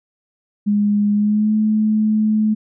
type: tone with pitch glide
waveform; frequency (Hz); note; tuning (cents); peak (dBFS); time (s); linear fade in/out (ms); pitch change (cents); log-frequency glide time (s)
sine; 206.2 to 215.2; G#3 to A3; -12 to -38; -13; 0.66-2.55; 20; +74; 1.13-1.54
effects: none